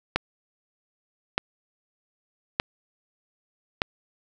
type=click train; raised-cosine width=0.3 ms; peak=-5 dBFS; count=4; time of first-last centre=0.16-3.819 s; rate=0.82 Hz; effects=none